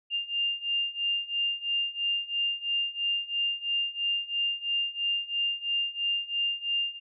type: beating tone pair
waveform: sine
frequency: 2799 / 2802 Hz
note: F7 / F7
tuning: +3 / +5 cents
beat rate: 3 Hz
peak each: -31 / -29 dBFS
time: 0.1-7 s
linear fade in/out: 50 ms
effects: none